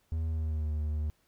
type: tone with pitch glide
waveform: triangle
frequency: 80.4 to 75.89 Hz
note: E2 to D#2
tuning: -43 to -43 cents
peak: -27 dBFS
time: 0.12-1.1 s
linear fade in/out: 0 ms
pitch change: -100 cents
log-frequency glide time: 0.27-0.73 s
effects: pink hiss -71 dBFS RMS until 1.27 s